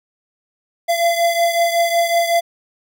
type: beating tone pair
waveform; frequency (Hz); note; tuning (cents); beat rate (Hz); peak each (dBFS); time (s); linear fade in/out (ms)
square; 680 / 685.4; F5 / F5; -46 / -33; 5.4; -16 / -21; 0.88-2.41; 20
effects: none